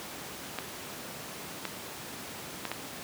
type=clicks; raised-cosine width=0.3 ms; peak=-16 dBFS; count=4; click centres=0.587 / 1.653 / 2.653 / 2.716 s; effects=pink hiss -41 dBFS RMS until 3.03 s + high-pass 150 Hz 12 dB/octave